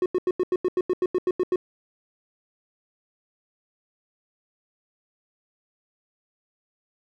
triangle tone bursts, 364.7 Hz, F#4, 25 cents flat, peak -17 dBFS, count 13, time 0.02-1.559 s, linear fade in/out 2 ms, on 39 ms, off 86 ms, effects none

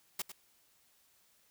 white noise with echo, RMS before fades -36 dBFS, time 0.19-0.22 s, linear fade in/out 5 ms, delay 100 ms, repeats 1, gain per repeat -11 dB, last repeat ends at 0.32 s, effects white hiss -69 dBFS RMS until 1.5 s

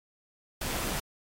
pink noise with amplitude modulation, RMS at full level -32 dBFS, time 0.61-1 s, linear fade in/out 5 ms, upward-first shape sine, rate 152 Hz, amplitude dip 25%, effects AAC 48 kbps

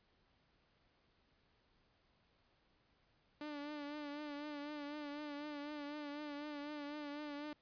sawtooth tone with vibrato, 293.7 Hz, D4, in tune, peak -40 dBFS, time 3.41-7.53 s, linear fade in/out 2 ms, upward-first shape triangle, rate 4 Hz, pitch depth 54 cents each way, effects pink hiss -75 dBFS RMS until 7.61 s + resampled to 11025 Hz

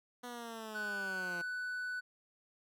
10% pulse linear sweep, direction down, 246.9 to 171.2 Hz, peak -35 dBFS, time 0.23-1.42 s, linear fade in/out 10 ms
triangle tone, 1490 Hz, F#6, 12 cents sharp, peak -35 dBFS, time 0.74-2.01 s, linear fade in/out 20 ms
effects none

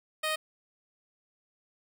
10% pulse tone, 622.3 Hz, D#5, in tune, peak -20 dBFS, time 0.23-0.36 s, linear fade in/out 10 ms, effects none

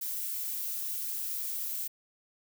violet noise, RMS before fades -35 dBFS, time 0.01-1.88 s, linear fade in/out 10 ms, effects none

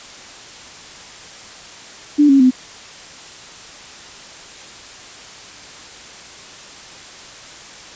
sine tone with pitch steps, 293.7 / 274 / 255.7 Hz, D4 / C#4 / C4, 0 / -20 / -40 cents, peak -7 dBFS, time 2.18-2.51 s, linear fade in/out 20 ms, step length 110 ms, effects white hiss -37 dBFS RMS until 7.95 s + resampled to 16000 Hz

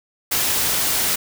white noise, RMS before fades -20 dBFS, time 0.31-1.16 s, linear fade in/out 10 ms, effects none

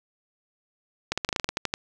clicks, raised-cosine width 0.2 ms, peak -8 dBFS, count 12, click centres 1.12 / 1.176 / 1.248 / 1.29 / 1.328 / 1.362 / 1.398 / 1.444 / 1.49 / 1.571 / 1.653 / 1.739 s, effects none

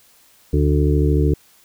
harmonic tone, 73.42 Hz, D2, in tune, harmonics 1 / 2 / 4 / 5 / 6, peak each -16 / -19 / -22 / -23 / -24 dBFS, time 0.53-1.34 s, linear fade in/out 5 ms, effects white hiss -53 dBFS RMS until 1.64 s

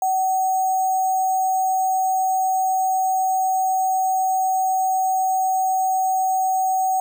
sine tone with sample-and-hold, 754 Hz, F#5, 32 cents sharp, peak -17 dBFS, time 0.02-7 s, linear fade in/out 2 ms, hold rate 7350 Hz, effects none

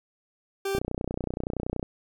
40% pulse tone, 392 Hz, G4, in tune, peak -26 dBFS, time 0.65-0.79 s, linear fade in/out 5 ms
click train, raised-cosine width 2 ms, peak -16 dBFS, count 34, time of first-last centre 0.75-1.828 s, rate 30.6 Hz
effects none

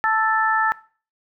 harmonic tone, 440 Hz, A4, in tune, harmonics 2 / 3 / 4, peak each -21 / -21 / -21 dBFS, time 0.04-0.72 s, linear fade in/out 0 ms, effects noise-tail reverb RT60 0.4 s tail -19 dB re dry

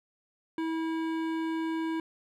sine tone with hard clipping, 324.1 Hz, E4, 29 cents flat, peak -31 dBFS, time 0.58-2 s, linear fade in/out 2 ms, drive 15 dB, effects none

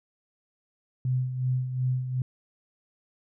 sine tone with tremolo, 127.8 Hz, C3, 40 cents flat, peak -22 dBFS, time 1.05-2.22 s, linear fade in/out 2 ms, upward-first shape sine, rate 2.7 Hz, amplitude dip 60%, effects none

